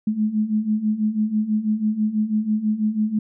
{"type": "beating tone pair", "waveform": "sine", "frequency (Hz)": [210.6, 216.7], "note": ["G#3", "A3"], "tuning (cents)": [24, -26], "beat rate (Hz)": 6.1, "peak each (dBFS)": [-24, -20], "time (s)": [0.07, 3.19], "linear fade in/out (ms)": 5, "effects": []}